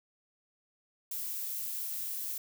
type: noise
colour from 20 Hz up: violet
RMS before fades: -37 dBFS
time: 1.11-2.38 s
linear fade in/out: 5 ms
effects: none